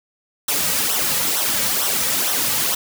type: noise with flanger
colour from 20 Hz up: white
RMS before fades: -20 dBFS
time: 0.48-2.75 s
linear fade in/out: 5 ms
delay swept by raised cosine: 0.42 to 2.92 ms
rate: 2.2 Hz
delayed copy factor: -0.7
effects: none